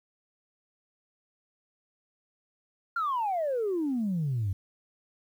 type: exponential sweep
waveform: sine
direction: down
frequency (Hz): 1417 to 91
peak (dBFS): -25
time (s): 2.96-4.53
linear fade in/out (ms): 5
effects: tanh soft clip ceiling -23 dBFS + 10-bit